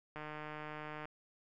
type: click train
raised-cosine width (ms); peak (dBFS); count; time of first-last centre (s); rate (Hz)
0.5; -30; 137; 0.16-1.055; 152
effects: none